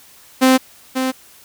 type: tone pair in turn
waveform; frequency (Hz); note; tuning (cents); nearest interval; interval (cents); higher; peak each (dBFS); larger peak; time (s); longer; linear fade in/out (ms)
sawtooth; 260 / 260; C4 / C4; -11 / -11; unison; 0; neither; -5 / -13; first; 0.41-0.58 / 0.95-1.12; neither; 20
effects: white hiss -46 dBFS RMS until 1.44 s